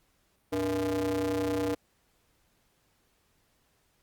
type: ring-modulated tone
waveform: square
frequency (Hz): 92.4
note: F#2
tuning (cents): -2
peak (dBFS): -25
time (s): 0.52-1.75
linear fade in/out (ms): 10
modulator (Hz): 385
effects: pink hiss -70 dBFS RMS until 4.02 s + Opus 48 kbps